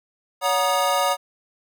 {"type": "tone cluster", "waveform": "square", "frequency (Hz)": [564, 730, 947, 1236], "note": ["C#5", "F#5", "A#5", "D#6"], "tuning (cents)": [30, -24, 27, -12], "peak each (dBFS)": -25, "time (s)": [0.41, 1.17], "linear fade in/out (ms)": 50, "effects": []}